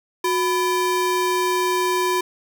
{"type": "ring-modulated tone", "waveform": "square", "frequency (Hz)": 681, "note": "F5", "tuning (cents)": -44, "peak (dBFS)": -16, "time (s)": [0.24, 2.21], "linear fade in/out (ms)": 5, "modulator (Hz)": 316, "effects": []}